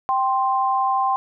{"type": "tone pair together", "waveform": "sine", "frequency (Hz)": [783, 1048.1], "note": ["G5", "C6"], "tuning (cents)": [-2, 3], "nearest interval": "perfect fourth", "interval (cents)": 505, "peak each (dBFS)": -20, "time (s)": [0.09, 1.16], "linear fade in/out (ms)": 0, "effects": []}